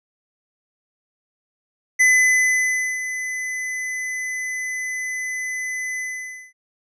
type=tone with ADSR envelope; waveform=square; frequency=2015 Hz; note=B6; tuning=34 cents sharp; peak=-12 dBFS; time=1.99-6.53 s; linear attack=18 ms; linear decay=980 ms; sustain=-13 dB; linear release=540 ms; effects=low-pass 10000 Hz 12 dB/octave

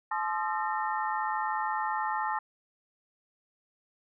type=tone cluster; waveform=sine; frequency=862 / 1043 / 1229 / 1348 / 1822 Hz; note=A5 / C6 / D#6 / E6 / A#6; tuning=-36 / -6 / -22 / +38 / -40 cents; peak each=-31 / -35 / -37 / -38 / -37 dBFS; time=0.11-2.39 s; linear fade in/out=5 ms; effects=none

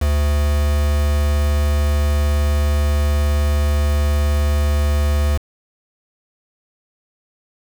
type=tone with quantisation; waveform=triangle; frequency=73.42 Hz; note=D2; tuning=in tune; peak=-12 dBFS; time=0.01-5.38 s; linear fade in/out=10 ms; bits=4; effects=none

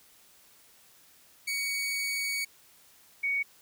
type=tone pair in turn; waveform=sawtooth / sine; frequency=2244 / 2236 Hz; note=C#7 / C#7; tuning=+21 / +14 cents; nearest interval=unison; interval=7 cents; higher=first; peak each=-26 dBFS; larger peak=neither; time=1.47-2.45 / 3.23-3.43 s; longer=first; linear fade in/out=10 ms; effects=white hiss -59 dBFS RMS until 3.61 s

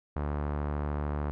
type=tone with low-pass filter; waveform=sawtooth; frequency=73.42 Hz; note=D2; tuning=in tune; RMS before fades=-32 dBFS; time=0.16-1.31 s; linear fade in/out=0 ms; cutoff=1200 Hz; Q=1.4; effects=none

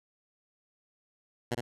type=tone with echo; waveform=10% pulse; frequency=120.9 Hz; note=B2; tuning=36 cents flat; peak=-20 dBFS; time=1.51-1.55 s; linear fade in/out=10 ms; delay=60 ms; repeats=1; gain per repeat=-4 dB; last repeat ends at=1.61 s; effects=low-pass 12000 Hz 12 dB/octave

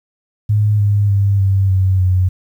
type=tone with pitch steps; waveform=sine; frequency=105.1 / 102.34 / 99.66 / 97.05 / 94.5 / 92.02 Hz; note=G#2 / G#2 / G2 / G2 / F#2 / F#2; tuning=+21 / -25 / +29 / -17 / +37 / -9 cents; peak=-10 dBFS; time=0.49-2.29 s; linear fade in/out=10 ms; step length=300 ms; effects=8-bit

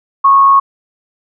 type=tone with frequency modulation; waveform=sine; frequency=1098 Hz; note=C#6; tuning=17 cents flat; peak=-4 dBFS; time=0.24-0.6 s; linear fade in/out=10 ms; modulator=108 Hz; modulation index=0.24; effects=none

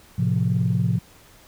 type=chord; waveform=sine; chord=F major; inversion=first; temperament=equal; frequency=110 / 130.81 / 174.61 Hz; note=A2 / C3 / F3; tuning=0 / 0 / 0 cents; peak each=-22 dBFS; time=0.18-0.99 s; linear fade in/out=10 ms; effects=tanh soft clip ceiling -11 dBFS + pink hiss -51 dBFS RMS until 1.47 s

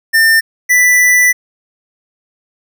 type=tone pair in turn; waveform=square; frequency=1800 / 1979.3 Hz; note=A6 / B6; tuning=+39 / +3 cents; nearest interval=major second; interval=164 cents; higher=second; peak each=-7 / -7 dBFS; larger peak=neither; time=0.13-0.41 / 0.69-1.33 s; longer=second; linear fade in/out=20 ms; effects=none

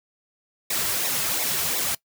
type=noise with flanger; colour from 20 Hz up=white; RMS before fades=-25 dBFS; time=0.7-1.95 s; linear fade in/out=5 ms; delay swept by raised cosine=0.65 to 4.15 ms; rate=2.8 Hz; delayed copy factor=-0.75; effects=noise-tail reverb RT60 0.1 s tail -21 dB re dry

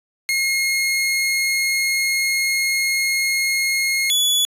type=tone pair in turn; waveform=sawtooth; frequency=2152 / 3416 Hz; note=C7 / G#7; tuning=+48 / +48 cents; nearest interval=minor sixth; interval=800 cents; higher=second; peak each=-14 / -12 dBFS; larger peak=second; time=0.29-4.1 / 4.1-4.45 s; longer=first; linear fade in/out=0 ms; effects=resampled to 32000 Hz

